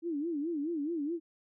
sine tone with vibrato, 312.4 Hz, D#4, 7 cents sharp, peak -31 dBFS, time 0.02-1.2 s, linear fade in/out 50 ms, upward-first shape sine, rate 4.7 Hz, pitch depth 180 cents each way, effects none

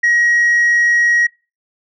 sine tone, 1897 Hz, A#6, 30 cents sharp, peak -8 dBFS, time 0.03-1.27 s, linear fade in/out 10 ms, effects noise-tail reverb RT60 0.3 s tail -25 dB re dry + tanh soft clip ceiling -8 dBFS

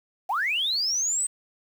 sine linear sweep, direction up, 689 to 8320 Hz, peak -22 dBFS, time 0.29-1.27 s, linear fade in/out 10 ms, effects tanh soft clip ceiling -18 dBFS + 8-bit

